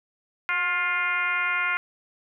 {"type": "tone with frequency modulation", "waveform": "sine", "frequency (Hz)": 1760, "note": "A6", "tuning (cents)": 0, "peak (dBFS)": -22, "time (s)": [0.49, 1.77], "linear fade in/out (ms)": 0, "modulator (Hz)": 346, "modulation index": 2, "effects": []}